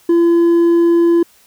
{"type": "tone with hard clipping", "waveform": "sine", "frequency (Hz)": 339.6, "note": "F4", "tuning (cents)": -48, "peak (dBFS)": -9, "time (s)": [0.09, 1.23], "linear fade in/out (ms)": 5, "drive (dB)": 2, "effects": ["white hiss -50 dBFS RMS until 1.46 s"]}